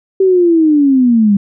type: linear sweep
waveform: sine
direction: down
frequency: 387.9 to 195.4 Hz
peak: -6 dBFS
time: 0.2-1.37 s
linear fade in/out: 5 ms
effects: none